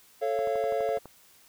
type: chord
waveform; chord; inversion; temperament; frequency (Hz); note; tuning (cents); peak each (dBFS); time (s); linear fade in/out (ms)
triangle; A augmented; none; just; 440 / 550 / 687.5; A4 / C#5 / E#5; 0 / -14 / -27; -28; 0.21-0.99; 20
type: click train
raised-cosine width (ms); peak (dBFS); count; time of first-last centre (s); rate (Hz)
1; -29; 9; 0.39-1.057; 12
effects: white hiss -58 dBFS RMS until 1.48 s